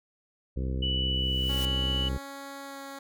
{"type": "harmonic tone", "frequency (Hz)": 64.9, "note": "C2", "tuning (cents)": -13, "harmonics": [1, 2, 3, 4, 5, 6, 7, 8], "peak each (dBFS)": [-29, -35, -39, -41, -43, -45, -46, -47], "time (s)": [0.56, 2.18], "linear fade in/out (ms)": 10}
{"type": "tone", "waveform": "sine", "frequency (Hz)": 2960, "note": "F#7", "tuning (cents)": 0, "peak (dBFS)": -28, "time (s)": [0.82, 2.09], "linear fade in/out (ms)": 10}
{"type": "noise with exponential growth", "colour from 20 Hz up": "white", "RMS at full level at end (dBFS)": -37, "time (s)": [1, 1.65], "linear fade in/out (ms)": 0, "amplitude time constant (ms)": 140}
{"type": "tone with pitch glide", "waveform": "10% pulse", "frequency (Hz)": [277.2, 275.4], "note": ["C#4", "C#4"], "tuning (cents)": [0, -11], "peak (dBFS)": -31, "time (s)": [1.49, 2.99], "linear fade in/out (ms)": 5, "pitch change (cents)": -11, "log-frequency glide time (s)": [2.65, 2.78]}
{"effects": []}